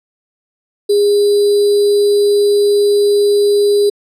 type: tone with sample-and-hold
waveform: sine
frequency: 408.8 Hz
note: G#4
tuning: 27 cents flat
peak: -8 dBFS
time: 0.89-3.9 s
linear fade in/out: 10 ms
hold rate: 4410 Hz
effects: low-pass 12000 Hz 12 dB/octave